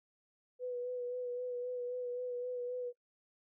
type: tone with vibrato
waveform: sine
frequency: 493.9 Hz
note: B4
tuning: in tune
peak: -36 dBFS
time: 0.59-2.93 s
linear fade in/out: 50 ms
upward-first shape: sine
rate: 3.8 Hz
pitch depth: 24 cents each way
effects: noise-tail reverb RT60 0.1 s tail -21 dB re dry